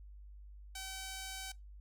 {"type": "tone", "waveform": "5% pulse", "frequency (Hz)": 766, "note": "G5", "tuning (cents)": -40, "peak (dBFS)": -31, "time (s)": [0.75, 1.52], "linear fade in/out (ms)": 5, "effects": ["noise-tail reverb RT60 0.2 s tail -22 dB re dry", "added 50 Hz sine -50 dBFS peak until 1.8 s"]}